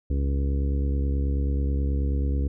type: harmonic tone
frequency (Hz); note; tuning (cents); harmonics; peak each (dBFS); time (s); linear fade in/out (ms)
69.3; C#2; 0; 1 / 2 / 3 / 4 / 5 / 6 / 7; -22 / -33 / -38 / -34 / -42 / -41 / -41; 0.1-2.48; 5
effects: none